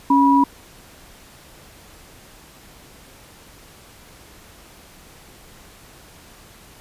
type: tone pair together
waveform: sine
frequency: 277.2 / 973.7 Hz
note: C#4 / B5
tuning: 0 / -25 cents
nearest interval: octave + minor seventh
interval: 2175 cents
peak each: -14 dBFS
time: 0.1-0.44 s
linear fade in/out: 5 ms
effects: pink hiss -46 dBFS RMS until 6.8 s + resampled to 32000 Hz